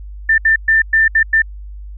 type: tone bursts at uneven times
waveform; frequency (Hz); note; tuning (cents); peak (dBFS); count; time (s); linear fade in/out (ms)
sine; 1785; A6; +24; -8; 6; 0.29-0.38 / 0.45-0.56 / 0.68-0.82 / 0.93-1.08 / 1.15-1.23 / 1.33-1.42; 5
effects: added 50 Hz sine -28 dBFS peak until 1.97 s